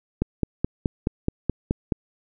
click train, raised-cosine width 3 ms, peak -8 dBFS, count 9, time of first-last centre 0.22-1.922 s, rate 4.7 Hz, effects none

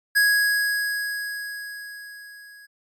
square tone with level ramp, 1661.2 Hz, G#6, in tune, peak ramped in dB -15 to -45 dBFS, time 0.15-2.67 s, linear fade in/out 20 ms, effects MP3 96 kbps

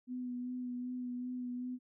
sine tone with vibrato, 248.6 Hz, B3, 12 cents sharp, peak -37 dBFS, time 0.07-1.79 s, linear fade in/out 50 ms, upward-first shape sine, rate 2.6 Hz, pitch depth 20 cents each way, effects none

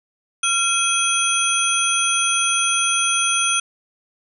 sine tone cluster, 1375 / 2539 / 3307 / 6120 / 9510 Hz, F6 / D#7 / G#7 / G8 / D9, -27 / +34 / -8 / -42 / +21 cents, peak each -23 dBFS, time 0.43-3.6 s, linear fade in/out 5 ms, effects none

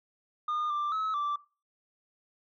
sine tone with pitch steps, 1218 / 1182 / 1290 / 1169 Hz, D#6 / D6 / E6 / D6, -37 / +11 / -38 / -8 cents, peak -26 dBFS, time 0.48-1.36 s, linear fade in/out 5 ms, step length 220 ms, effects noise-tail reverb RT60 0.3 s tail -18 dB re dry + tanh soft clip ceiling -27 dBFS

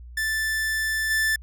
45% pulse tone with level steps, 1760 Hz, A6, in tune, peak -23 / -20 dBFS, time 0.17-1.36 s, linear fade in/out 5 ms, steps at 1.1 s, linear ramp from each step 10 ms, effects added 60 Hz sine -39 dBFS peak until 1.42 s

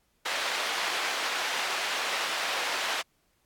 white band-pass noise, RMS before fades -31 dBFS, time 0.25-3.02 s, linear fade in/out 10 ms, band 570 to 3200 Hz, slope 12 dB/octave, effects pink hiss -71 dBFS RMS until 3.45 s + AAC 64 kbps

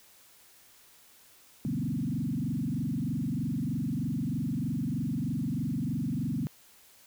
sine tone with frequency modulation, 196 Hz, G3, in tune, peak -28 dBFS, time 1.65-6.47 s, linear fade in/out 0 ms, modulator 23.2 Hz, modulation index 3.2, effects white hiss -58 dBFS RMS until 7.06 s

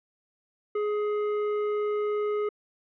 sine tone with hard clipping, 418.6 Hz, G#4, 14 cents sharp, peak -27 dBFS, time 0.75-2.49 s, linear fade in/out 5 ms, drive 11 dB, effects low-pass 2000 Hz 12 dB/octave

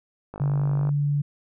click train, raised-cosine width 1 ms, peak -22 dBFS, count 29, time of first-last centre 0.34-0.891 s, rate 50.8 Hz
sine tone with pitch glide, 142.1 to 144.5 Hz, C#3 to D3, +43 to -28 cents, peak -20 dBFS, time 0.4-1.22 s, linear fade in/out 10 ms, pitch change +29 cents, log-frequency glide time 0.78-0.85 s
effects none

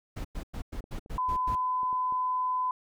brown noise bursts, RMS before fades -35 dBFS, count 8, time 0.16-1.556 s, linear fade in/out 10 ms, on 87 ms, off 100 ms
clicks, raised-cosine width 2 ms, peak -35 dBFS, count 8, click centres 0.749 / 0.806 / 0.841 / 0.982 / 1.061 / 1.832 / 1.929 / 2.124 s
sine tone, 1010 Hz, B5, 39 cents sharp, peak -26 dBFS, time 1.18-2.71 s, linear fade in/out 2 ms
effects none

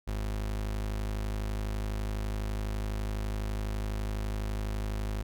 35% pulse tone, 52 Hz, G#1, 3 cents sharp, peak -29 dBFS, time 0.07-5.23 s, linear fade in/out 10 ms, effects none

